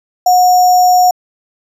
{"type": "tone with sample-and-hold", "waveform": "sine", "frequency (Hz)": 728, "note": "F#5", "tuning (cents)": -28, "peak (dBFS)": -5, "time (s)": [0.26, 1.11], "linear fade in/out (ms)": 5, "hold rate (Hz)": 6300, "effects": ["resampled to 32000 Hz"]}